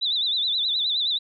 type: tone with vibrato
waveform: sine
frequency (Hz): 3729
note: A#7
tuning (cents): 0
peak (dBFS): -21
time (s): 0.01-1.19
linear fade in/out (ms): 20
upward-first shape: sine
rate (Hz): 9.5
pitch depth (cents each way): 130
effects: none